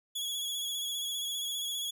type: tone with vibrato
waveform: sawtooth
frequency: 3356 Hz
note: G#7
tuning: 17 cents sharp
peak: -30 dBFS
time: 0.15-1.91 s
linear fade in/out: 10 ms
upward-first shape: triangle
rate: 15 Hz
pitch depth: 46 cents each way
effects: none